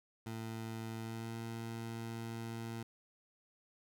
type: tone with pitch glide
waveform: 20% pulse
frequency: 112.5 to 114.6 Hz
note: A2 to A#2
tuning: +39 to -29 cents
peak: -36 dBFS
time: 0.26-2.83 s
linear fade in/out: 5 ms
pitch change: +32 cents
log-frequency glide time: 1-1.37 s
effects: none